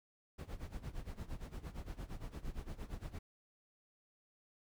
brown noise with tremolo, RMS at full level -42 dBFS, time 0.38-3.19 s, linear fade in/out 10 ms, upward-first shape sine, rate 8.7 Hz, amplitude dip 85%, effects none

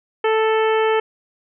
harmonic tone, 440 Hz, A4, in tune, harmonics 1 / 2 / 3 / 4 / 5 / 6 / 7, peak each -16 / -22 / -26 / -28 / -30 / -32 / -33 dBFS, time 0.24-1 s, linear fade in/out 5 ms, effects none

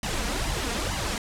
pink noise with flanger, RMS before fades -28 dBFS, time 0.03-1.18 s, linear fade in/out 2 ms, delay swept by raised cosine 1 to 4.3 ms, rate 2.2 Hz, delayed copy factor +0.7, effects low-pass 9000 Hz 12 dB/octave

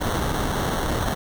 pink noise with sample-and-hold, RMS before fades -24 dBFS, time 0-1.15 s, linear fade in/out 20 ms, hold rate 2450 Hz, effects none

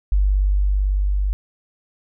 sine tone with level ramp, 49 Hz, G1, in tune, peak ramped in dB -13 to -17 dBFS, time 0.12-1.33 s, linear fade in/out 0 ms, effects none

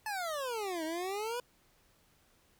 25% pulse exponential two-way sweep, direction down then up, 880 to 310.3 to 498.4 Hz, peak -31 dBFS, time 0.06-1.4 s, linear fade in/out 2 ms, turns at 0.84 s, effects pink hiss -68 dBFS RMS until 2.59 s

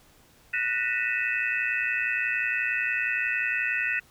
sine tone cluster, 1478 / 1826 / 1952 / 2531 / 2642 Hz, F#6 / A#6 / B6 / D#7 / E7, -2 / -36 / -21 / +29 / +3 cents, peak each -31 dBFS, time 0.53-4 s, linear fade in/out 10 ms, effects pink hiss -58 dBFS RMS until 4.1 s

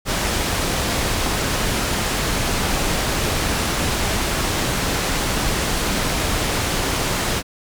pink low-pass noise, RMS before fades -21 dBFS, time 0.05-7.43 s, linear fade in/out 50 ms, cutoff 10000 Hz, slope 12 dB/octave, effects none

